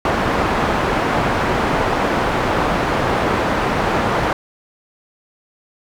white low-pass noise, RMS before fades -18 dBFS, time 0.05-4.33 s, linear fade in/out 2 ms, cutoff 1100 Hz, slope 12 dB/octave, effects none

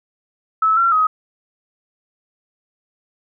sine tone with pitch steps, 1302 / 1363 / 1263 Hz, E6 / F6 / D#6, -22 / -43 / +26 cents, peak -12 dBFS, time 0.62-1.07 s, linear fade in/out 5 ms, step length 150 ms, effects none

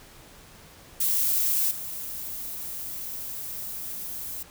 violet noise with level steps, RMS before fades -24 / -35 dBFS, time 1-4.43 s, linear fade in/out 5 ms, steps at 1.71 s, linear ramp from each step 2 ms, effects pink hiss -50 dBFS RMS until 4.5 s

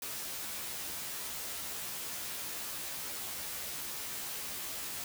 white noise with comb filter, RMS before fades -40 dBFS, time 0.02-5.04 s, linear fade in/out 2 ms, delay 14 ms, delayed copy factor +0.95, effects none

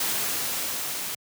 white noise with level ramp, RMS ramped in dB -26 to -32 dBFS, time 0-1.15 s, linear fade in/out 5 ms, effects high-pass 100 Hz 12 dB/octave

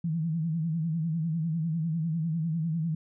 sine tone with vibrato, 162.4 Hz, E3, 26 cents flat, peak -26 dBFS, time 0.04-2.95 s, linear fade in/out 5 ms, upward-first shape sine, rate 10 Hz, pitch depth 95 cents each way, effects none

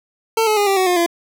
25% pulse tone with pitch steps, 449 / 429 / 409.8 / 391.6 / 374.1 / 357.4 / 341.5 Hz, A4 / A4 / G#4 / G4 / F#4 / F4 / F4, +35 / -44 / -23 / -2 / +19 / +40 / -39 cents, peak -10 dBFS, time 0.37-1.063 s, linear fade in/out 5 ms, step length 99 ms, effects none

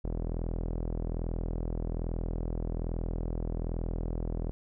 sawtooth tone with low-pass filter, 41.2 Hz, E1, in tune, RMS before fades -33 dBFS, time 0.04-4.51 s, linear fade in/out 0 ms, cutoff 530 Hz, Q 1.2, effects none

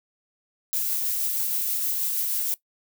violet noise with tremolo, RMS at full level -25 dBFS, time 0.73-2.54 s, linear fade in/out 0 ms, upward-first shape triangle, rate 6.3 Hz, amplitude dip 25%, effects noise-tail reverb RT60 0.1 s tail -19 dB re dry

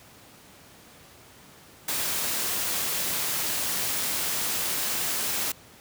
white noise, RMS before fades -28 dBFS, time 1.88-5.52 s, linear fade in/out 5 ms, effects pink hiss -51 dBFS RMS until 5.8 s + high-pass 80 Hz 12 dB/octave

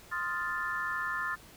sine chord, F dominant seventh, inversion second, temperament equal, 1046.5 / 1244.5 / 1396.9 / 1760 Hz, C6 / Eb6 / F6 / A6, 0 / 0 / 0 / 0 cents, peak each -38 / -39 / -37 / -34 dBFS, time 0.11-1.36 s, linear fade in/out 20 ms, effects pink hiss -54 dBFS RMS until 1.56 s

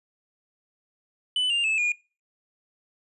triangle tone with pitch steps, 2998 / 2797 / 2610 / 2435 Hz, F#7 / F7 / E7 / D#7, +22 / +2 / -18 / -38 cents, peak -20 dBFS, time 1.36-1.92 s, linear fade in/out 2 ms, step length 140 ms, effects noise-tail reverb RT60 0.3 s tail -21 dB re dry + resampled to 24000 Hz

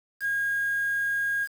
sine tone with quantisation, 1629 Hz, G#6, 34 cents flat, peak -24 dBFS, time 0.2-1.48 s, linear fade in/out 50 ms, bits 7, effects none

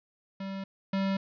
square tone pair in turn, 194.1 / 194.1 Hz, G3 / G3, -17 / -17 cents, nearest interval unison, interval 0 cents, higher neither, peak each -35 / -27 dBFS, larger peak second, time 0.4-0.64 / 0.93-1.17 s, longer neither, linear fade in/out 5 ms, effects resampled to 11025 Hz + 11-bit

